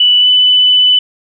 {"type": "tone with pitch glide", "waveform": "sine", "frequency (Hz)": [2967, 2995], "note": ["F#7", "F#7"], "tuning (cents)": [4, 20], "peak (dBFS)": -5, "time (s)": [0, 0.99], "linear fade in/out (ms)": 5, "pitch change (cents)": 16, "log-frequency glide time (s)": [0.2, 0.26], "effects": []}